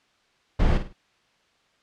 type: noise with echo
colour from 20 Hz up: brown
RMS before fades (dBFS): -19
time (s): 0.59-0.78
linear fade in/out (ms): 10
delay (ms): 51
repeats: 3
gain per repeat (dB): -9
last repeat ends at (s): 0.933
effects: white hiss -64 dBFS RMS until 1.82 s + low-pass 4000 Hz 12 dB/octave